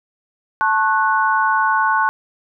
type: chord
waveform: sine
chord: F# minor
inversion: first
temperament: equal with one note detuned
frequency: 880 / 1090.9 / 1480 Hz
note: A5 / C#6 / F#6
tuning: 0 / -28 / 0 cents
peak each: -18 dBFS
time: 0.61-2.09 s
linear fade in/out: 0 ms
effects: none